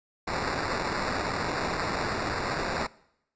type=noise with sample-and-hold; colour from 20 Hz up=white; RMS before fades=-30 dBFS; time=0.27-2.87 s; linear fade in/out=10 ms; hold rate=3150 Hz; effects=noise-tail reverb RT60 0.8 s tail -22 dB re dry + resampled to 16000 Hz